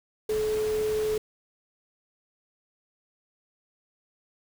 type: tone in noise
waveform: sine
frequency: 430.2 Hz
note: A4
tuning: 39 cents flat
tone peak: -24 dBFS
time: 0.29-1.18 s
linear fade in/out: 5 ms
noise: pink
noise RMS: -39 dBFS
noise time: 0.29-1.18 s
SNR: +12 dB
effects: none